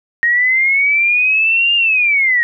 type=linear two-way sweep; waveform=sine; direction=up then down; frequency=1864.7 to 2826 to 1864.7 Hz; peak=-10 dBFS; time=0.23-2.43 s; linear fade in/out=0 ms; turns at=1.75 s; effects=none